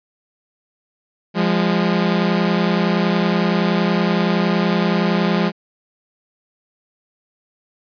sawtooth tone pair together, 174.6 / 205.3 Hz, F3 / G#3, 0 / -20 cents, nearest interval minor third, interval 280 cents, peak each -14 dBFS, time 1.34-5.52 s, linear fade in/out 50 ms, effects resampled to 11025 Hz

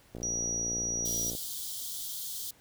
click train, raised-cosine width 2 ms, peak -27 dBFS, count 71, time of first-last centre 0.15-1.351 s, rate 58.3 Hz
sine tone, 5790 Hz, F#8, 38 cents flat, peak -30 dBFS, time 0.23-1.3 s, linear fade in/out 0 ms
white high-pass noise, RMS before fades -38 dBFS, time 1.05-2.51 s, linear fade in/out 5 ms, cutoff 3100 Hz, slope 96 dB/octave
effects pink hiss -61 dBFS RMS until 2.6 s

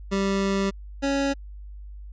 25% pulse tone pair in turn, 196 / 277.2 Hz, G3 / C#4, 0 / 0 cents, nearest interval tritone, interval 600 cents, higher second, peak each -18 dBFS, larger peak neither, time 0.11-0.71 / 1.02-1.34 s, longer first, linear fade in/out 20 ms, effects added 50 Hz sine -37 dBFS peak until 2.12 s + resampled to 16000 Hz

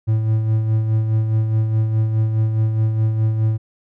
triangle tone with tremolo, 110 Hz, A2, in tune, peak -11 dBFS, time 0.07-3.58 s, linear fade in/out 20 ms, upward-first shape sine, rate 4.8 Hz, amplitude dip 45%, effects none

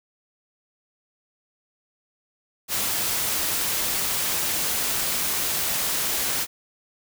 white noise, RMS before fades -25 dBFS, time 2.68-6.47 s, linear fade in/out 50 ms, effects none

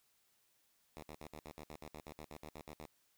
5% pulse tone bursts, 76.6 Hz, D#2, 27 cents flat, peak -37 dBFS, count 16, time 0.97-2.855 s, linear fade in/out 0 ms, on 55 ms, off 67 ms, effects white hiss -75 dBFS RMS until 3.17 s

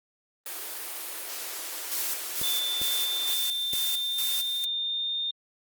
white high-pass noise, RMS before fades -36 dBFS, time 0.46-3.34 s, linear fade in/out 2 ms, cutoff 290 Hz, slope 96 dB/octave
blue noise with tremolo, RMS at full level -30 dBFS, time 1.91-4.65 s, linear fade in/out 10 ms, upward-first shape square, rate 2.2 Hz, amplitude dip 70%
clicks, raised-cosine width 2 ms, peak -27 dBFS, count 3, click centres 2.415 / 2.816 / 3.735 s
sine tone with pitch glide, 3538 to 3637 Hz, A7 to A#7, +9 to -43 cents, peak -27 dBFS, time 2.43-5.31 s, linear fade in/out 5 ms, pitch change +48 cents, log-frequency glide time 2.65-5.15 s
effects Opus 32 kbps

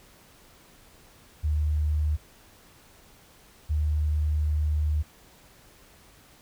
sine tone pair in turn, 75.8 / 75.8 Hz, D#2 / D#2, -45 / -45 cents, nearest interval unison, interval 0 cents, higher neither, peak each -22 dBFS, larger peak neither, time 1.43-2.17 / 3.69-5.03 s, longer second, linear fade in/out 20 ms, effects pink hiss -55 dBFS RMS until 6.41 s

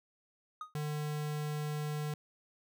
triangle tone with exponential decay, 1245 Hz, D#6, 1 cent sharp, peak -34 dBFS, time 0.61-0.74 s, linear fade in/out 2 ms, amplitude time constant 28 ms
square tone, 150 Hz, D3, 37 cents sharp, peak -35 dBFS, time 0.75-2.14 s, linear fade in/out 2 ms
effects none

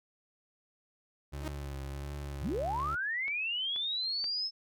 30% pulse tone with vibrato, 70.1 Hz, C#2, 20 cents sharp, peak -35 dBFS, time 1.32-2.96 s, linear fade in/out 20 ms, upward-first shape triangle, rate 1.5 Hz, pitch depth 54 cents each way
sawtooth tone with exponential growth, 311.1 Hz, D#4, in tune, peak -29 dBFS, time 1.36-1.48 s, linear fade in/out 2 ms, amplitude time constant 25 ms
sine linear sweep, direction up, 46.41 to 5274 Hz, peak -31 dBFS, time 2.4-4.51 s, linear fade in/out 50 ms
click train, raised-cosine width 0.3 ms, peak -30 dBFS, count 4, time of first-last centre 2.8-4.242 s, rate 2.08 Hz
effects none

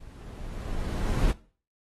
brown noise with level ramp, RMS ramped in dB -46 to -22 dBFS, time 0-1.32 s, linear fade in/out 10 ms, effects noise-tail reverb RT60 0.4 s tail -18 dB re dry + AAC 32 kbps

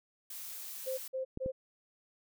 blue noise, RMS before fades -44 dBFS, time 0.3-1.08 s, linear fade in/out 5 ms
sine tone bursts, 523.3 Hz, C5, in tune, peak -33 dBFS, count 3, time 0.86-1.52 s, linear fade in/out 20 ms, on 120 ms, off 150 ms
clicks, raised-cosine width 3 ms, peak -26 dBFS, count 2, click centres 1.374 / 1.461 s
effects none

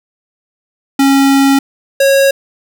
square tone pair in turn, 274.2 / 548.4 Hz, C#4 / C#5, -19 / -19 cents, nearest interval octave, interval 1200 cents, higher second, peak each -7 dBFS, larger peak neither, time 0.99-1.59 / 2-2.31 s, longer first, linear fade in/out 5 ms, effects none

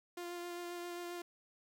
sawtooth tone with vibrato, 349.2 Hz, F4, in tune, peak -38 dBFS, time 0.17-1.22 s, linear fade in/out 5 ms, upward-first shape sine, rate 7.5 Hz, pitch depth 13 cents each way, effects 11-bit

